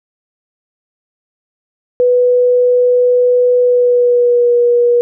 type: tone with pitch glide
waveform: sine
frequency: 493.9 to 480.7 Hz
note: B4 to B4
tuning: 0 to -47 cents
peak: -7 dBFS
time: 2-5.01 s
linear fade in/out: 0 ms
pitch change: -47 cents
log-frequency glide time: 3.6-4.54 s
effects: none

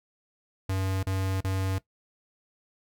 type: tone bursts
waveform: square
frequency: 95.3 Hz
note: G2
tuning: 48 cents flat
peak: -27 dBFS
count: 3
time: 0.69-1.784 s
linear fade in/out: 5 ms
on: 340 ms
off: 37 ms
effects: noise-tail reverb RT60 0.1 s tail -18 dB re dry

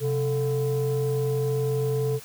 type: tone pair together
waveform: sine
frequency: 130.81 / 440 Hz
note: C3 / A4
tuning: 0 / 0 cents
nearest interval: octave + major sixth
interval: 2100 cents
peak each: -23 dBFS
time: 0-2.2 s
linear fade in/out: 50 ms
effects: tanh soft clip ceiling -19 dBFS + white hiss -45 dBFS RMS until 2.24 s

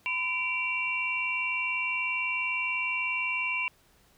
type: tone cluster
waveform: sine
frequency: 1009 / 2331 / 2748 Hz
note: B5 / D7 / F7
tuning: +37 / -14 / -29 cents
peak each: -36 / -30 / -31 dBFS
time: 0.06-3.68 s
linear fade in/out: 0 ms
effects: pink hiss -63 dBFS RMS until 4.17 s

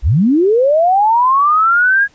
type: linear sweep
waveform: sine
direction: up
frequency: 41.2 to 1661.2 Hz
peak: -8 dBFS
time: 0.02-2.08 s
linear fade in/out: 50 ms
effects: pink hiss -51 dBFS RMS until 2.14 s + resampled to 16000 Hz

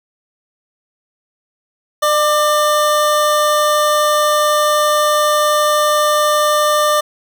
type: tone pair together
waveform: square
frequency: 602 / 1187.1 Hz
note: D5 / D6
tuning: +43 / +18 cents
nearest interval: octave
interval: 1175 cents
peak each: -15 dBFS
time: 2.02-7.01 s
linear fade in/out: 10 ms
effects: none

